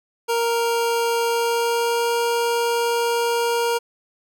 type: tone with pitch glide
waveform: 25% pulse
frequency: 466.2 to 469.7 Hz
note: A#4 to A#4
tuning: 0 to +13 cents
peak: -15 dBFS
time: 0.28-3.79 s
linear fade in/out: 20 ms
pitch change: +13 cents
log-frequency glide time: 1.26-2.11 s
effects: none